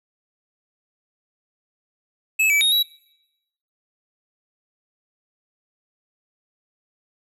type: tone with pitch steps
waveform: square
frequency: 2596 / 2304 / 3739 / 3890 Hz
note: E7 / D7 / A#7 / B7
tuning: -27 / -34 / +4 / -27 cents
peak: -16 dBFS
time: 2.39-2.83 s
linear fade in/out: 10 ms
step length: 110 ms
effects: noise-tail reverb RT60 0.9 s tail -24 dB re dry